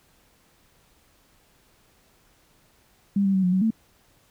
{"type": "tone with pitch steps", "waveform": "sine", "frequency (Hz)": [199.5, 194.7, 189.6, 180.4, 187.6, 222.6], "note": ["G3", "G3", "F#3", "F#3", "F#3", "A3"], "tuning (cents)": [31, -12, 43, -44, 24, 20], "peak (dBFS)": -18, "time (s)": [3.16, 3.706], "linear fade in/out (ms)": 5, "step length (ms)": 91, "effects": ["pink hiss -61 dBFS RMS until 4.3 s"]}